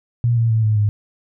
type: tone with pitch steps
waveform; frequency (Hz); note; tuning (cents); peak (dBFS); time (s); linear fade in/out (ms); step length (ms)
sine; 118.9 / 115.12 / 111.45 / 107.9 / 104.47; A#2 / A#2 / A2 / A2 / G#2; +35 / -21 / +23 / -33 / +11; -13; 0.24-0.89; 0; 130
effects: none